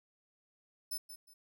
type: tone with echo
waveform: 10% pulse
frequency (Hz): 5274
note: E8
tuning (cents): 0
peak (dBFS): -30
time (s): 0.91-0.98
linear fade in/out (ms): 10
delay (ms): 180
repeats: 2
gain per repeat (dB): -11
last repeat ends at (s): 1.34
effects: none